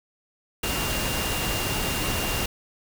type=tone in noise; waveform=sine; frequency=2794 Hz; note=F7; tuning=in tune; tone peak=-33 dBFS; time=0.63-2.46 s; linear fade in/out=5 ms; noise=pink; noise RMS=-27 dBFS; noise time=0.63-2.46 s; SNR=-9 dB; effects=none